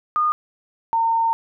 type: tone pair in turn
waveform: sine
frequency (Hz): 1223 / 912.1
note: D#6 / A#5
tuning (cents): -30 / -38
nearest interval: perfect fourth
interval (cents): 508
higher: first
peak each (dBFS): -16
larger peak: neither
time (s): 0.16-0.32 / 0.93-1.33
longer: second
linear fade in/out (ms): 0
effects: none